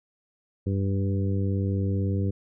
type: harmonic tone with a mistuned harmonic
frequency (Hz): 98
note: G2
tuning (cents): 0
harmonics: 1 / 2 / 3 / 4 / 5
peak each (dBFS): -24 / -30 / -34 / -36 / -38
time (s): 0.66-2.31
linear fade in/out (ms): 10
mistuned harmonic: 1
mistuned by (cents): -20
effects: none